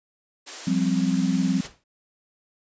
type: high-pass noise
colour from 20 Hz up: white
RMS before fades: -36 dBFS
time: 0.46-1.68 s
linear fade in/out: 20 ms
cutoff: 250 Hz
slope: 96 dB/octave
type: chord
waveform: sine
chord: F suspended second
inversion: none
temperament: equal with one note detuned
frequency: 176.85 / 196 / 261.6 Hz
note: F3 / G3 / C4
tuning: +22 / 0 / 0 cents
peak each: -24 dBFS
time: 0.67-1.61 s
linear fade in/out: 5 ms
type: noise with exponential decay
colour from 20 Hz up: pink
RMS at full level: -37 dBFS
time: 1.64-1.84 s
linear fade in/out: 5 ms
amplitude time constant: 43 ms
effects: resampled to 16000 Hz